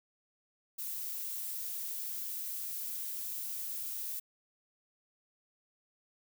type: noise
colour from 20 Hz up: violet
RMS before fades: -39 dBFS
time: 0.78-4.2 s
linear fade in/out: 10 ms
effects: none